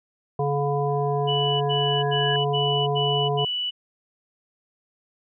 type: harmonic tone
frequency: 142.5 Hz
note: C#3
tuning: 48 cents sharp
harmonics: 1 / 3 / 5 / 7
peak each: -25 / -25 / -27 / -31 dBFS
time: 0.39-3.45 s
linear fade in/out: 5 ms
type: tone with exponential growth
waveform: sine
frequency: 1665 Hz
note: G#6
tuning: 4 cents sharp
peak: -26 dBFS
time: 0.88-2.36 s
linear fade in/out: 2 ms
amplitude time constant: 320 ms
type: tone bursts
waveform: sine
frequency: 2960 Hz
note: F#7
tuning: in tune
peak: -24 dBFS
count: 6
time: 1.27-3.71 s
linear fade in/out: 20 ms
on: 340 ms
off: 80 ms
effects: none